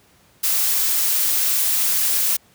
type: noise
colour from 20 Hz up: blue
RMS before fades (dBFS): -19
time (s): 0.43-2.37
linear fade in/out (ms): 10
effects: pink hiss -55 dBFS RMS until 2.54 s + high-pass 60 Hz 12 dB/octave

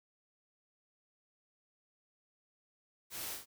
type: noise with echo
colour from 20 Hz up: white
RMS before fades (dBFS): -43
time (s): 3.1-3.38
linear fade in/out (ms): 50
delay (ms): 40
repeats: 2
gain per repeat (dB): -4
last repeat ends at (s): 3.46
effects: none

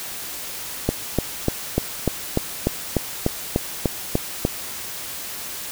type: click train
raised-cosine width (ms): 2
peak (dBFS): -4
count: 13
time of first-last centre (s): 0.89-4.451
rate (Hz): 3.37
effects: white hiss -32 dBFS RMS until 5.71 s

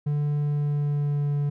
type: tone with pitch glide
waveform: triangle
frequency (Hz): 146.83 to 144.47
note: D3 to D3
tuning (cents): 0 to -28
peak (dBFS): -20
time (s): 0.06-1.5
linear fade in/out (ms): 10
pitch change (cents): -28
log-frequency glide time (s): 0.38-1.37
effects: none

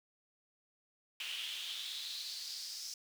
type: noise with high-pass filter sweep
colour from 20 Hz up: brown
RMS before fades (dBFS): -43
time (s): 1.2-2.94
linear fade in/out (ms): 2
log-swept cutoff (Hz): 2800 to 5400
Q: 4.9
effects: none

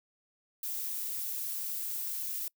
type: noise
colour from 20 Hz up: violet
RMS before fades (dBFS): -36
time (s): 0.63-2.48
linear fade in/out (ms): 2
effects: noise-tail reverb RT60 0.1 s tail -25 dB re dry

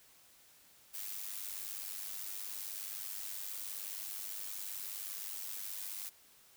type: noise with amplitude modulation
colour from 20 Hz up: blue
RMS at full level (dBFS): -40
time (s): 0.93-6.1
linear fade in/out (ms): 20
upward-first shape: sine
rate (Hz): 99.1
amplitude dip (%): 65
effects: white hiss -63 dBFS RMS until 6.56 s

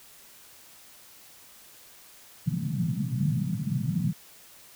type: band-pass noise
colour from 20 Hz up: white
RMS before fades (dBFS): -28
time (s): 2.46-4.13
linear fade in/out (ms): 10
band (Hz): 120 to 200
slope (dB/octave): 48
effects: white hiss -52 dBFS RMS until 4.75 s

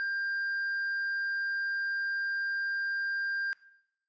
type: tone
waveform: triangle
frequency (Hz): 1594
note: G6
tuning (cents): +28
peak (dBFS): -28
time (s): 0-3.53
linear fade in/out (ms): 0
effects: noise-tail reverb RT60 0.8 s tail -19 dB re dry + resampled to 16000 Hz

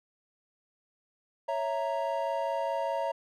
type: chord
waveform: triangle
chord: A# diminished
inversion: first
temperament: equal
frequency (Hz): 554.4 / 659.3 / 932.3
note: C#5 / E5 / A#5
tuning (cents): 0 / 0 / 0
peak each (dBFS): -31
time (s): 1.48-3.12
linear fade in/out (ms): 10
effects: none

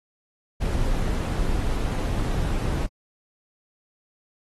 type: noise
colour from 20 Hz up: brown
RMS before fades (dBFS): -24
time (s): 0.6-2.87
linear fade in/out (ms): 20
effects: AAC 32 kbps

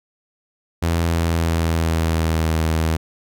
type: tone with pitch glide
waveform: sawtooth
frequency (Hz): 83.8 to 80.29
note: E2 to E2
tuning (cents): +29 to -45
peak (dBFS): -13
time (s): 0.82-2.97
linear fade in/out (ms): 10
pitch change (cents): -74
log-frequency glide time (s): 1.02-2.56
effects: none

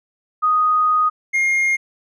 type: tone pair in turn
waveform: sine / triangle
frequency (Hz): 1244.5 / 2131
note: D#6 / C7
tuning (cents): 0 / +31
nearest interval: major sixth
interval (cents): 931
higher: second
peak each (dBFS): -13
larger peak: neither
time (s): 0.42-1.1 / 1.33-1.77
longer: first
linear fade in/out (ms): 20
effects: resampled to 24000 Hz

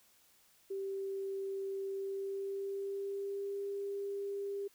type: tone with pitch glide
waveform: sine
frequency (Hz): 390 to 399.6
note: G4 to G4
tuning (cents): -9 to +33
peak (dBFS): -36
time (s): 0.7-4.68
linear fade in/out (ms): 10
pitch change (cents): +42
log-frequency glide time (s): 1.89-3.66
effects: white hiss -67 dBFS RMS until 4.74 s

